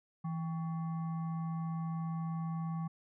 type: tone with frequency modulation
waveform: sine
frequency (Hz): 164.3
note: E3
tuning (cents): -5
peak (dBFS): -34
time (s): 0.24-2.88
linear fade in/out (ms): 10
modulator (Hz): 957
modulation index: 0.38
effects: none